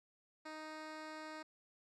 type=tone; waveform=10% pulse; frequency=311.1 Hz; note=D#4; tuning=in tune; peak=-38 dBFS; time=0.45-1.43 s; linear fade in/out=10 ms; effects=low-pass 6000 Hz 12 dB/octave